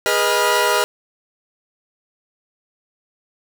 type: tone cluster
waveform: sawtooth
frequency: 412.8 / 487.5 / 621 / 976 / 1404 Hz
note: G#4 / B4 / D#5 / B5 / F6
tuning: -10 / -23 / -3 / -21 / +9 cents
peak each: -18 dBFS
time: 0.06-0.84 s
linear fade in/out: 0 ms
effects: none